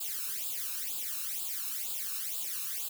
blue noise with flanger, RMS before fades -36 dBFS, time 0-2.89 s, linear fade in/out 10 ms, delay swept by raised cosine 0.25 to 0.77 ms, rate 2.1 Hz, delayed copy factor +1, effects none

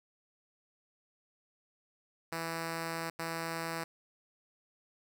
5% pulse tone bursts at uneven times, 164.81 Hz, E3, in tune, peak -24 dBFS, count 2, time 2.32-3.1 / 3.19-3.84 s, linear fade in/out 5 ms, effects none

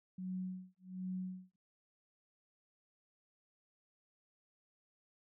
sine tone with tremolo, 185 Hz, F#3, in tune, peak -37 dBFS, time 0.18-1.56 s, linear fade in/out 5 ms, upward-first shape sine, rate 1.3 Hz, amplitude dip 100%, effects none

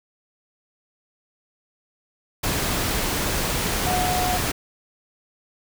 sine tone in noise, 727 Hz, F#5, 31 cents flat, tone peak -23 dBFS, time 3.86-4.38 s, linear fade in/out 10 ms, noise pink, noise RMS -24 dBFS, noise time 2.43-4.52 s, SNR -2 dB, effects none

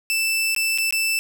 sawtooth tone with dropouts, 2649 Hz, E7, 8 cents sharp, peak -16 dBFS, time 0.1-1.19 s, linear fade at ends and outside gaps 0 ms, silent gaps 0.548-0.563 / 0.777-0.784 / 0.908-0.925 s, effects none

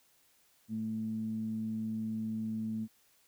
sawtooth tone with low-pass filter, 110 Hz, A2, in tune, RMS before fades -36 dBFS, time 0.68-2.88 s, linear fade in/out 50 ms, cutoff 220 Hz, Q 9.8, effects white hiss -68 dBFS RMS until 3.27 s

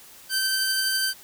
sawtooth tone pair together, 1548 / 4656 Hz, G6 / D8, -22 / -16 cents, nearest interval octave + perfect fifth, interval 1906 cents, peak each -22 dBFS, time 0.29-1.14 s, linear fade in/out 50 ms, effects white hiss -48 dBFS RMS until 1.23 s

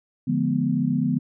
sine chord, D diminished seventh, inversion none, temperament equal with one note detuned, 146.83 / 174.61 / 212.4 / 246.9 Hz, D3 / F3 / Ab3 / Cb4, 0 / 0 / +39 / 0 cents, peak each -26 / -26 / -27 / -23 dBFS, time 0.27-1.19 s, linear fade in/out 10 ms, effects none

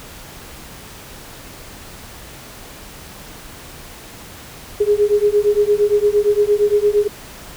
sine beating tone pair, 410 / 418.7 Hz, G#4 / G#4, -22 / +14 cents, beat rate 8.7 Hz, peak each -15 dBFS, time 4.8-7.08 s, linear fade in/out 10 ms, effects pink hiss -37 dBFS RMS until 7.56 s

